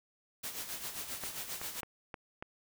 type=noise with tremolo; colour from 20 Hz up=white; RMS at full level=-39 dBFS; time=0.43-1.81 s; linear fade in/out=10 ms; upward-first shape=sine; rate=7.5 Hz; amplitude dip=60%
type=clicks; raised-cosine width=0.5 ms; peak=-26 dBFS; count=5; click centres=1.237 / 1.615 / 1.832 / 2.142 / 2.425 s
effects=none